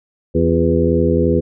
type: harmonic tone with a mistuned harmonic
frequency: 83 Hz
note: E2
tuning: 12 cents sharp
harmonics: 1 / 2 / 3 / 4 / 5 / 6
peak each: -19 / -19 / -19 / -19 / -19 / -19 dBFS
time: 0.34-1.41 s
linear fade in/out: 20 ms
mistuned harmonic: 4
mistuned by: +61 cents
effects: none